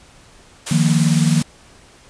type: high-pass noise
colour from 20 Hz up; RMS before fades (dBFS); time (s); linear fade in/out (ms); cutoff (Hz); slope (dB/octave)
white; -25; 0.66-1.43; 10; 370; 48
type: chord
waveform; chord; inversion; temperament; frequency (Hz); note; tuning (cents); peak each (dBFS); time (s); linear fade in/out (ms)
sine; Eb suspended second; none; just; 155.56 / 175.01 / 233.3; Eb3 / F3 / Bb3; 0 / +4 / +2; -15 / -17 / -19; 0.71-1.42; 5
effects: pink hiss -47 dBFS RMS until 2.09 s + resampled to 22050 Hz